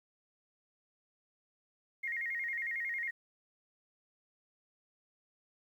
sine tone with vibrato, 2000 Hz, B6, 21 cents sharp, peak -34 dBFS, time 2.03-3.11 s, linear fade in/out 10 ms, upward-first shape square, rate 11 Hz, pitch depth 110 cents each way, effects 11-bit

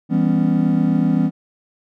triangle chord, C# half-diminished seventh, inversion first, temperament just, 166.31 / 199.57 / 249.5 / 277.2 Hz, E3 / G3 / B3 / C#4, +16 / +31 / +18 / 0 cents, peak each -17 / -18 / -17 / -19 dBFS, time 0.09-1.31 s, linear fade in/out 50 ms, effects none

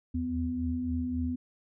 sine tone cluster, 78.2 / 81.9 / 250.9 Hz, D#2 / E2 / B3, +9 / -11 / +28 cents, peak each -38 / -35 / -30 dBFS, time 0.14-1.36 s, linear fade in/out 10 ms, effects none

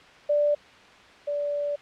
sine tone pair in turn, 587.3 / 580.6 Hz, D5 / D5, 0 / -20 cents, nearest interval unison, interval 20 cents, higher first, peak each -19 / -25 dBFS, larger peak first, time 0.29-0.55 / 1.27-1.76 s, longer second, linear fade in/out 10 ms, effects white hiss -50 dBFS RMS until 1.81 s + low-pass 3000 Hz 12 dB/octave

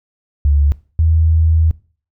sine tone pair in turn, 72 / 80.54 Hz, D2 / E2, -34 / -40 cents, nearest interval major second, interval 194 cents, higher second, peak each -9 dBFS, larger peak neither, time 0.45-0.72 / 0.99-1.71 s, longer second, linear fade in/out 0 ms, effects noise-tail reverb RT60 0.4 s tail -20 dB re dry

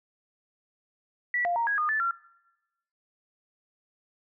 sine tone with pitch steps, 1951 / 699 / 930 / 1654 / 1224 / 1749 / 1370 Hz, B6 / F5 / A#5 / G#6 / D#6 / A6 / F6, -22 / +1 / -4 / -8 / -29 / -11 / -34 cents, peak -24 dBFS, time 1.34-2.11 s, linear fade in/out 2 ms, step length 110 ms, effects noise-tail reverb RT60 1.0 s tail -23 dB re dry

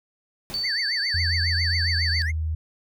pink noise with exponential decay, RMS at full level -35 dBFS, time 0.5-0.91 s, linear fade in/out 0 ms, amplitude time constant 87 ms
sine tone, 4533 Hz, C#8, 38 cents sharp, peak -24 dBFS, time 0.54-2.22 s, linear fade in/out 0 ms
triangle tone with vibrato, 1850 Hz, A#6, 14 cents flat, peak -25 dBFS, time 0.63-2.32 s, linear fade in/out 20 ms, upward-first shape triangle, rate 7.3 Hz, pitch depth 280 cents each way
sine tone with pitch glide, 84.2 to 79.02 Hz, E2 to D#2, +37 to +27 cents, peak -23 dBFS, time 1.14-2.55 s, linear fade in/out 5 ms, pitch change -110 cents, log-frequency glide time 1.88-2.32 s
effects none

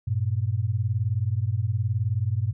sine beating tone pair, 98 / 117 Hz, G2 / A#2, 0 / +7 cents, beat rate 19 Hz, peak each -25 dBFS, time 0.07-2.53 s, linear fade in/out 10 ms, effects none

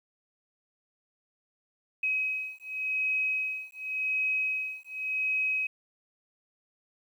sine beating tone pair, 2539 / 2539.89 Hz, D#7 / D#7, +34 / +35 cents, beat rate 0.89 Hz, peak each -31 dBFS, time 2.03-5.67 s, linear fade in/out 5 ms, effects 10-bit

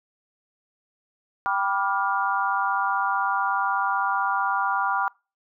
sine chord, G dominant seventh, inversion none, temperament just, 784 / 980 / 1176 / 1411.2 Hz, G5 / B5 / D6 / F6, 0 / -14 / +2 / +18 cents, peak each -27 dBFS, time 1.46-5.08 s, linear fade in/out 0 ms, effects noise-tail reverb RT60 0.3 s tail -25 dB re dry

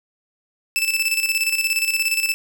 sawtooth tone with tremolo, 2637 Hz, E7, in tune, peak -13 dBFS, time 0.76-2.34 s, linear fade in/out 0 ms, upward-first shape square, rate 17 Hz, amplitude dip 60%, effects none

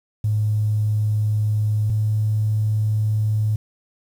triangle tone pair in turn, 106.5 / 107.43 Hz, G#2 / A2, +44 / -41 cents, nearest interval unison, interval 15 cents, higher second, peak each -13 / -13 dBFS, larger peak neither, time 0.24-1.9 / 1.9-3.56 s, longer neither, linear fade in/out 5 ms, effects tanh soft clip ceiling -15 dBFS + 8-bit

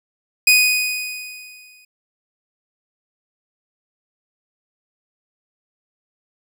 sawtooth tone with exponential decay, 2489 Hz, D#7, in tune, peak -5 dBFS, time 0.47-1.85 s, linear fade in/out 5 ms, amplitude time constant 300 ms, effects none

